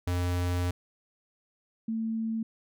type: tone pair in turn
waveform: square / sine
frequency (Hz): 88.8 / 223.8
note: F2 / A3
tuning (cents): +29 / +30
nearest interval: octave + major third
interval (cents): 1601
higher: second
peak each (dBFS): -27 / -28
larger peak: first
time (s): 0.07-0.71 / 1.88-2.43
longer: first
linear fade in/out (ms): 5
effects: none